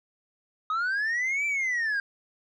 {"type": "linear two-way sweep", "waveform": "sine", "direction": "up then down", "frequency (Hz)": [1242, 2350, 1581], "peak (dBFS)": -22, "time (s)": [0.7, 2], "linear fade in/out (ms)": 2, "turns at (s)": 1.46, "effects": ["tanh soft clip ceiling -24 dBFS"]}